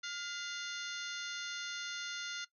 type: harmonic tone with a mistuned harmonic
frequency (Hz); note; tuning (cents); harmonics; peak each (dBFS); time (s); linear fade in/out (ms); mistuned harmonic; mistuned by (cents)
706; F5; +19; 2 / 3 / 4 / 5 / 6 / 7 / 8 / 9; -43 / -47 / -49 / -45 / -47 / -53 / -55 / -49; 0.03-2.45; 10; 3; -65
effects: noise-tail reverb RT60 0.1 s tail -18 dB re dry